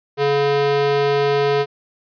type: tone with high-pass filter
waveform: square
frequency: 141.9 Hz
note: C#3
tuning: 41 cents sharp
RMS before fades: -17 dBFS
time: 0.17-1.66 s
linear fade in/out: 50 ms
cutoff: 340 Hz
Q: 2.3
effects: resampled to 11025 Hz